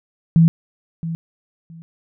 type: tone with echo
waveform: sine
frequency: 164.81 Hz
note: E3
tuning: in tune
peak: -8 dBFS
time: 0.36-0.48 s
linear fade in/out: 0 ms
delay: 670 ms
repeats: 2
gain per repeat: -14 dB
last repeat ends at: 1.82 s
effects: none